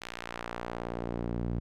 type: tone with band-pass filter sweep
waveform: sawtooth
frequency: 58.8 Hz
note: A#1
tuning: 16 cents sharp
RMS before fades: -36 dBFS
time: 0.01-1.6 s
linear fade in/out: 10 ms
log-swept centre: 2900 to 160 Hz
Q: 0.73
effects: none